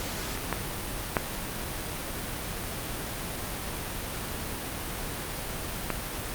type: clicks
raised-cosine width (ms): 0.5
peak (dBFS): -19 / -11 / -7 / -13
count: 4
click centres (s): 0.375 / 0.527 / 1.168 / 5.903
effects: pink hiss -34 dBFS RMS until 6.34 s + Opus 48 kbps